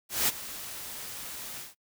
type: noise with ADSR envelope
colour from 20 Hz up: white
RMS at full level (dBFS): -24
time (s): 0.09-1.75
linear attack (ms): 190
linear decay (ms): 27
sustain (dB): -16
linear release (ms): 160
effects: noise-tail reverb RT60 0.1 s tail -25 dB re dry